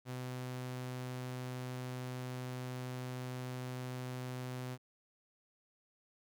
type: tone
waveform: sawtooth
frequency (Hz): 126.7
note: B2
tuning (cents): +45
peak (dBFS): -36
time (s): 0.05-4.78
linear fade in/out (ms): 50
effects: none